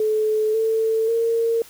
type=tone with pitch steps; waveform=sine; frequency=431.7 / 445.1 / 459 Hz; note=A4 / A4 / A#4; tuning=-33 / +20 / -27 cents; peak=-17 dBFS; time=0-1.62 s; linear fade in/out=2 ms; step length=540 ms; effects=white hiss -46 dBFS RMS until 1.69 s